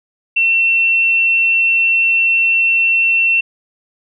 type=tone; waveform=sine; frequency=2703 Hz; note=E7; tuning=43 cents sharp; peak=-10 dBFS; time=0.36-3.41 s; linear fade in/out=10 ms; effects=none